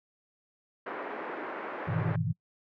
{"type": "band-pass noise", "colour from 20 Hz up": "pink", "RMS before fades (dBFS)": -38, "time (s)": [0.86, 2.16], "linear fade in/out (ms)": 5, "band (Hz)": [300, 1900], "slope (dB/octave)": 24}
{"type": "chord", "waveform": "sine", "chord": "E major seventh", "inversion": "first", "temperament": "equal with one note detuned", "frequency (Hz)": [102.99, 123.47, 155.56, 164.81], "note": ["G#2", "B2", "D#3", "E3"], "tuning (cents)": [-14, 0, 0, 0], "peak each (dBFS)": -33, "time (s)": [1.87, 2.33], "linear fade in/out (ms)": 20}
{"effects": ["noise-tail reverb RT60 0.1 s tail -25 dB re dry"]}